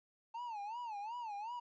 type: tone with vibrato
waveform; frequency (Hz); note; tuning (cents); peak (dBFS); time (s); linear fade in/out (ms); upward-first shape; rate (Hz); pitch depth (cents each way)
triangle; 887; A5; +14; -39; 0.34-1.6; 10; sine; 2.7; 170
effects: resampled to 16000 Hz + 13-bit